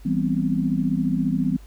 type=chord; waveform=sine; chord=C major seventh; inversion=first; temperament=equal; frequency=164.81 / 196 / 246.9 / 261.6 Hz; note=E3 / G3 / B3 / C4; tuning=0 / 0 / 0 / 0 cents; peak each=-25 dBFS; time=0.05-1.57 s; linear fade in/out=10 ms; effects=added 50 Hz sine -41 dBFS peak until 1.66 s + pink hiss -55 dBFS RMS until 1.66 s